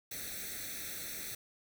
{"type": "noise with comb filter", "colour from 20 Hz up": "white", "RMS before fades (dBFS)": -42, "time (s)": [0.11, 1.35], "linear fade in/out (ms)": 5, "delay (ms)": 0.5, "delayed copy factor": 0.9, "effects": []}